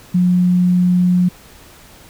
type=tone; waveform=sine; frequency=179.4 Hz; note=F3; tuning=47 cents sharp; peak=-10 dBFS; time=0.14-1.29 s; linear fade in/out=10 ms; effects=pink hiss -43 dBFS RMS until 2.09 s